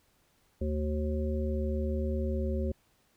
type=harmonic tone with a mistuned harmonic; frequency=75.1 Hz; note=D2; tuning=39 cents sharp; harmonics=1 / 3 / 5 / 7; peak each=-30 / -35 / -37 / -38 dBFS; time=0.61-2.72 s; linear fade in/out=5 ms; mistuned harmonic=7; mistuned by=+42 cents; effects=pink hiss -69 dBFS RMS until 3.16 s